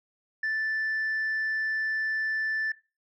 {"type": "tone", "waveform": "sine", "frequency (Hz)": 1760, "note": "A6", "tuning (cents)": 0, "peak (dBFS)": -24, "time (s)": [0.43, 2.72], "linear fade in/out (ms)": 5, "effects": ["noise-tail reverb RT60 0.3 s tail -20 dB re dry", "tanh soft clip ceiling -24 dBFS"]}